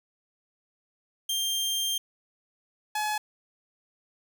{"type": "tone pair in turn", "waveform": "sawtooth", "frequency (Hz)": [3182, 849.2], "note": ["G7", "G#5"], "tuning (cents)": [25, 38], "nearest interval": "octave + major seventh", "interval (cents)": 2287, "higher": "first", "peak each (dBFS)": -23, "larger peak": "neither", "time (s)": [[1.29, 1.98], [2.95, 3.18]], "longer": "first", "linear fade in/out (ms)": 5, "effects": []}